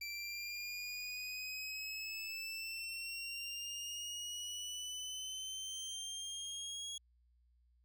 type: exponential sweep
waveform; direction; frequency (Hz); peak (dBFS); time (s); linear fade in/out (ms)
25% pulse; up; 2338 to 3322; -38; 0.01-6.98; 5
effects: added 60 Hz sine -68 dBFS peak until 7.84 s